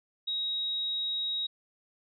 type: tone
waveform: sine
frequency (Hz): 3800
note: A#7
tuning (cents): +33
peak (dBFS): -29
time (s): 0.27-1.47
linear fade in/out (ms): 10
effects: none